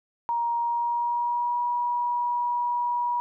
sine tone with pitch glide, 941 to 964.7 Hz, A#5 to B5, +16 to -41 cents, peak -23 dBFS, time 0.29-3.2 s, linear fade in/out 0 ms, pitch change +43 cents, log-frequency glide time 0.57-1.6 s, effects none

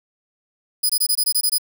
10% pulse tone bursts, 4978 Hz, D#8, in tune, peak -9 dBFS, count 9, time 0.83-1.583 s, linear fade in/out 10 ms, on 65 ms, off 21 ms, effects none

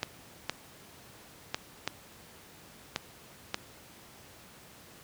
clicks, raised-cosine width 0.2 ms, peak -12 dBFS, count 6, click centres 0.031 / 0.496 / 1.545 / 1.876 / 2.961 / 3.544 s, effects pink hiss -53 dBFS RMS until 5.03 s + high-pass 80 Hz 12 dB/octave

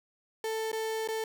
35% pulse tone with dropouts, 442.5 Hz, A4, 10 cents sharp, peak -29 dBFS, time 0.44-1.24 s, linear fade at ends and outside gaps 2 ms, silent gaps 0.717-0.729 / 1.076-1.086 s, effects none

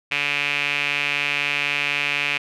sawtooth tone with band-pass filter, 144 Hz, D3, 34 cents flat, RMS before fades -23 dBFS, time 0.11-2.38 s, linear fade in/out 10 ms, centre 2500 Hz, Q 5.7, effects none

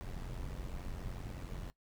brown noise with amplitude modulation, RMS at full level -39 dBFS, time 0.01-1.7 s, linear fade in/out 0 ms, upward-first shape sine, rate 90.7 Hz, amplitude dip 70%, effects noise-tail reverb RT60 0.1 s tail -19 dB re dry

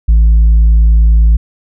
triangle tone with tanh clipping, 55 Hz, A1, in tune, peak -4 dBFS, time 0.08-1.37 s, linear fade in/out 10 ms, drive 7 dB, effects none

